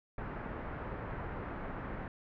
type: low-pass noise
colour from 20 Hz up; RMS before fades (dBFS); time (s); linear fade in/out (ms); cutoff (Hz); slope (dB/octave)
pink; -41; 0.18-2.08; 2; 1800; 24
effects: none